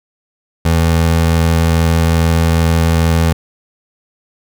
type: tone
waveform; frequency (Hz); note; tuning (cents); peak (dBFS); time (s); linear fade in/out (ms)
25% pulse; 82.4; E2; 0; -6; 0.65-3.33; 5
effects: none